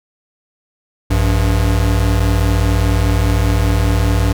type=tone pair together; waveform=square; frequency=56.84 / 96.4 Hz; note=A#1 / G2; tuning=-43 / -28 cents; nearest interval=major sixth; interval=915 cents; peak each=-15 dBFS; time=1.1-4.33 s; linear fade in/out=10 ms; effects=none